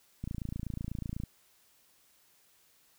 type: click train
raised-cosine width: 5 ms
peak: -24 dBFS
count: 29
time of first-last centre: 0.24-1.236 s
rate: 28.1 Hz
effects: white hiss -66 dBFS RMS until 2.98 s